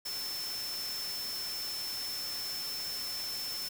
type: tone in noise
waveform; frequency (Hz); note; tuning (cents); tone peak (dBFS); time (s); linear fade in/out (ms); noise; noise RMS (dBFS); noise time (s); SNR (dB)
sine; 5310; E8; +12; -36; 0.05-3.69; 10; white; -42; 0.05-3.69; +3
effects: none